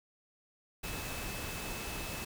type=tone in noise; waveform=sine; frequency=2600 Hz; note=E7; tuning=24 cents flat; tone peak=-47 dBFS; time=0.83-2.25 s; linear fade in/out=10 ms; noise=pink; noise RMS=-40 dBFS; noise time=0.83-2.25 s; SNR=-10 dB; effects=none